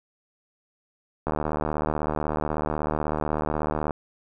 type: click train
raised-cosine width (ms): 1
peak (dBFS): -12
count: 202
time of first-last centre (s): 1.27-3.908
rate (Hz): 76.2
effects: none